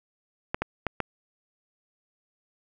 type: clicks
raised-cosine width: 0.5 ms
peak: -11 dBFS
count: 4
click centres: 0.545 / 0.62 / 0.867 / 1.003 s
effects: none